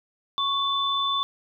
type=tone pair together; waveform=sine; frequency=1107 / 3515 Hz; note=C#6 / A7; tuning=-3 / -2 cents; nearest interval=octave + minor sixth; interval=2001 cents; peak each=-25 dBFS; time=0.38-1.23 s; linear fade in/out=0 ms; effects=none